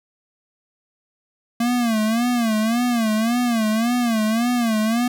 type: tone with vibrato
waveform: square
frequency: 230 Hz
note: A#3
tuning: 23 cents flat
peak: -18 dBFS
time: 1.6-5.08 s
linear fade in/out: 5 ms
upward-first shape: sine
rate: 1.8 Hz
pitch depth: 120 cents each way
effects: none